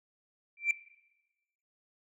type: tone with exponential growth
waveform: sine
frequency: 2349 Hz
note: D7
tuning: in tune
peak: -19 dBFS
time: 0.57-0.71 s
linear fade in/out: 2 ms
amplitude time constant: 29 ms
effects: noise-tail reverb RT60 1.0 s tail -18 dB re dry + tanh soft clip ceiling -21 dBFS